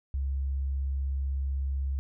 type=tone; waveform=sine; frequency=68 Hz; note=C#2; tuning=33 cents flat; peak=-27 dBFS; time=0.14-1.99 s; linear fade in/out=0 ms; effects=none